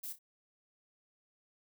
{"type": "noise with echo", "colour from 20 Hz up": "violet", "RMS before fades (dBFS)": -42, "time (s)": [0.03, 0.13], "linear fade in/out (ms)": 10, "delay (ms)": 30, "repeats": 2, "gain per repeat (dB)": -11, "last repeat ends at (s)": 0.19, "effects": []}